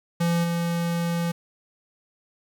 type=tone with level steps; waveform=square; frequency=170.2 Hz; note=F3; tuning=44 cents flat; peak=-21 / -24 dBFS; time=0.2-1.32 s; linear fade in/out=10 ms; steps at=0.43 s; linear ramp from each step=20 ms; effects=8-bit